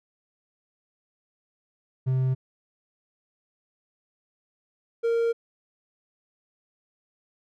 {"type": "tone pair in turn", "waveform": "triangle", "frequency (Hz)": [130, 463.3], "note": ["C3", "A#4"], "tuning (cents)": [-11, -11], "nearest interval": "octave + minor seventh", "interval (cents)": 2200, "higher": "second", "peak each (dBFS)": -19, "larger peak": "neither", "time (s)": [[2.06, 2.35], [5.03, 5.33]], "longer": "second", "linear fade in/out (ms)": 20, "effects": []}